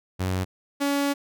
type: tone pair in turn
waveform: sawtooth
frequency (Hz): 92.9 / 282.4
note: F#2 / C#4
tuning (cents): +7 / +32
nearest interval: octave + perfect fifth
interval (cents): 1925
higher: second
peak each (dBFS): -20 / -18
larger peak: second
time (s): 0.19-0.45 / 0.8-1.14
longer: second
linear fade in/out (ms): 20
effects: none